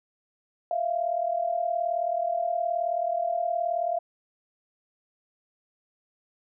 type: tone pair together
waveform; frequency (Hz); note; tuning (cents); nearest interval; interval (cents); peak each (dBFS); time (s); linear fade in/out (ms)
sine; 655 / 693.9; E5 / F5; -11 / -11; minor second; 100; -29 / -26; 0.71-3.99; 2
effects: none